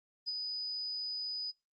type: tone with ADSR envelope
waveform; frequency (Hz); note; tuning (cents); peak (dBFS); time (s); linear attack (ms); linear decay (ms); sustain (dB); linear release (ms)
sine; 4978; D#8; 0; -32; 0.26-1.52; 24; 29; -3; 23
effects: noise-tail reverb RT60 0.2 s tail -25 dB re dry + Opus 24 kbps